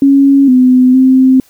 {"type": "tone with pitch steps", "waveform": "sine", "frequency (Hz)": [276.4, 253.9, 260.7], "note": ["C#4", "B3", "C4"], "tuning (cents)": [-5, 48, -6], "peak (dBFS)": -3, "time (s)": [0.02, 1.4], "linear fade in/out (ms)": 2, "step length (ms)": 460, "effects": ["white hiss -48 dBFS RMS until 1.49 s"]}